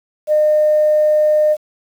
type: tone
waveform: sine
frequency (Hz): 608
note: D#5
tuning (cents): -40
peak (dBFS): -9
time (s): 0.27-1.57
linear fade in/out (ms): 50
effects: tanh soft clip ceiling -5 dBFS + 7-bit